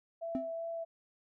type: tone with vibrato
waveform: sine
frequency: 664 Hz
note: E5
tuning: 12 cents sharp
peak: -36 dBFS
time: 0.21-0.85 s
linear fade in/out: 20 ms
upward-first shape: sine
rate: 2.6 Hz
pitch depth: 10 cents each way
type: tone with exponential decay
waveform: triangle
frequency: 261.2 Hz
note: C4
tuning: 3 cents flat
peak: -27 dBFS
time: 0.35-0.52 s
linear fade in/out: 1 ms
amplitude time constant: 36 ms
effects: none